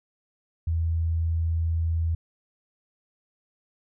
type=tone; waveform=sine; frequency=82.3 Hz; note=E2; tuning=2 cents flat; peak=-22 dBFS; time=0.67-2.15 s; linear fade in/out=5 ms; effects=none